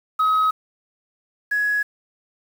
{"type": "tone pair in turn", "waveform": "sine", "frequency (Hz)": [1272, 1677], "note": ["D#6", "G#6"], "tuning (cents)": [38, 16], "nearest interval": "perfect fourth", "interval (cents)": 478, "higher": "second", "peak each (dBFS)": [-13, -17], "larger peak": "first", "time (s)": [[0.19, 0.51], [1.51, 1.83]], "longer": "neither", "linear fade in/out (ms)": 10, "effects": ["tanh soft clip ceiling -14 dBFS", "7-bit"]}